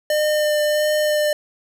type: tone with vibrato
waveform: square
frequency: 603 Hz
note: D5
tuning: 46 cents sharp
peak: -17 dBFS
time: 0.1-1.33 s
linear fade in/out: 2 ms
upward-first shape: sine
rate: 1.5 Hz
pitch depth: 12 cents each way
effects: none